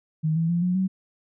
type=tone with pitch steps; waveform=sine; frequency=156.9 / 164.32 / 172.09 / 180.23 / 188.75 Hz; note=D#3 / E3 / F3 / F#3 / F#3; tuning=+15 / -5 / -25 / -45 / +35 cents; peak=-20 dBFS; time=0.23-0.88 s; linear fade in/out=20 ms; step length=130 ms; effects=none